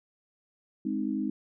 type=chord; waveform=sine; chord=Ab major; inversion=none; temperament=equal; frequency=207.7 / 261.6 / 311.1 Hz; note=Ab3 / C4 / Eb4; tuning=0 / 0 / 0 cents; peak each=-32 dBFS; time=0.85-1.3 s; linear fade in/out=5 ms; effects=none